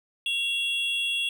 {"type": "tone pair together", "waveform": "triangle", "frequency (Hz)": [2751, 3345], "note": ["F7", "G#7"], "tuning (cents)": [-27, 12], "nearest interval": "minor third", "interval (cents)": 339, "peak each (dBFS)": -26, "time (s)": [0.26, 1.29], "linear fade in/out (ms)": 2, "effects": []}